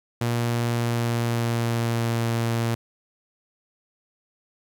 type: tone with pitch glide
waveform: sawtooth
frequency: 118.4 to 115.96 Hz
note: A#2 to A#2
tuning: +27 to -9 cents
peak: -18 dBFS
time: 0.21-2.75 s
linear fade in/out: 5 ms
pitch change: -36 cents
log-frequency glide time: 0.64-2.24 s
effects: 10-bit